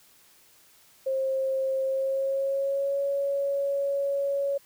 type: tone with pitch glide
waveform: sine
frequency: 532 to 558.4 Hz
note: C5 to C#5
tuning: +29 to +13 cents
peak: -24 dBFS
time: 1.06-4.58 s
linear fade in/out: 10 ms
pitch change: +84 cents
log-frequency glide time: 1.84-3 s
effects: white hiss -58 dBFS RMS until 4.65 s